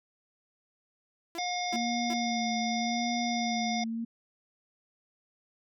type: tone bursts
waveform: sawtooth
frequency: 337 Hz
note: E4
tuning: 38 cents sharp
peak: -33 dBFS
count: 3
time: 1.35-2.135 s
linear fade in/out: 0 ms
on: 35 ms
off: 340 ms
type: harmonic tone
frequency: 716 Hz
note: F5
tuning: 43 cents sharp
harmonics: 1 / 3 / 5 / 7 / 8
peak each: -32 / -37 / -39 / -40 / -41 dBFS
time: 1.38-3.84 s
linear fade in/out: 5 ms
type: tone with vibrato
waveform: sine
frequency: 230 Hz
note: A#3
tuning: 23 cents flat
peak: -31 dBFS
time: 1.73-4.05 s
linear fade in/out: 10 ms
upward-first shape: sine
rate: 0.88 Hz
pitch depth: 47 cents each way
effects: none